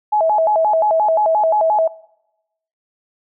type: tone with vibrato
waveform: sine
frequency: 740 Hz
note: F#5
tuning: in tune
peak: -12 dBFS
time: 0.12-1.88 s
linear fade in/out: 10 ms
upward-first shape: square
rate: 5.7 Hz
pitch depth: 230 cents each way
effects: noise-tail reverb RT60 0.9 s tail -22 dB re dry